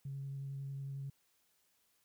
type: tone with vibrato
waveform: sine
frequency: 137.7 Hz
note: C#3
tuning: 11 cents flat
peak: -39 dBFS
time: 0.05-1.1 s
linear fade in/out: 5 ms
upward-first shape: sine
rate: 11 Hz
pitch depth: 11 cents each way
effects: tanh soft clip ceiling -35 dBFS + white hiss -75 dBFS RMS until 2.04 s